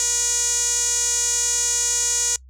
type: tone with band-pass filter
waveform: sawtooth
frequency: 480.7 Hz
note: B4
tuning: 47 cents flat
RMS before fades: -21 dBFS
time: 0-2.36 s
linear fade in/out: 0 ms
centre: 6900 Hz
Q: 8
effects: noise-tail reverb RT60 0.1 s tail -24 dB re dry + added 64 Hz sine -43 dBFS peak until 2.49 s